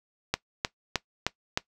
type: click train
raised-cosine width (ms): 0.2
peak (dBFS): -7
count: 5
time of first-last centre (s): 0.34-1.575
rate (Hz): 3.24
effects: noise-tail reverb RT60 0.1 s tail -19 dB re dry